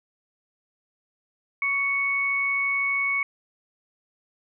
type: tone pair together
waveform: sine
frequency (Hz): 1121.1 / 2217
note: C#6 / C#7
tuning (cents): +19 / 0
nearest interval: octave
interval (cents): 1181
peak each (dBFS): -32 / -22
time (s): 1.62-3.23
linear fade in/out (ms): 2
effects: none